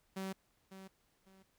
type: tone with echo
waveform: sawtooth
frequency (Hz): 191.2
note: G3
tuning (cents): -43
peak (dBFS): -35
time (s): 0.16-0.33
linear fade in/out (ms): 10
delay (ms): 550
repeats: 2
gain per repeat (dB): -11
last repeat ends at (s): 1.43
effects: pink hiss -75 dBFS RMS until 1.58 s